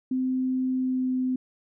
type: tone with pitch glide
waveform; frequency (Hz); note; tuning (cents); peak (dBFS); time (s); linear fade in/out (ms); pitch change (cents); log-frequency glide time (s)
sine; 258 to 256.1; C4 to C4; -24 to -37; -23; 0.11-1.36; 5; -13; 0.76-1.13
effects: none